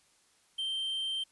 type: tone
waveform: triangle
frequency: 3136 Hz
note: G7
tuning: in tune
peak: -30 dBFS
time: 0.58-1.24 s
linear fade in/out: 10 ms
effects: white hiss -67 dBFS RMS until 1.31 s + resampled to 24000 Hz